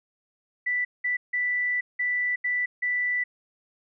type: tone bursts at uneven times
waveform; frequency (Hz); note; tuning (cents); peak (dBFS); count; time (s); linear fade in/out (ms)
sine; 1975.5; B6; 0; -23; 6; 0.66-0.85 / 1.04-1.17 / 1.33-1.81 / 1.99-2.36 / 2.44-2.66 / 2.82-3.24; 10
effects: none